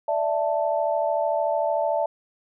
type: chord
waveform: sine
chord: D suspended second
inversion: none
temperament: just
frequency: 587.3 / 660.7 / 881 Hz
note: D5 / E5 / A5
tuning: 0 / +4 / +2 cents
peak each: -25 / -24 / -27 dBFS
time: 0.08-2.06 s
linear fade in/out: 5 ms
effects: none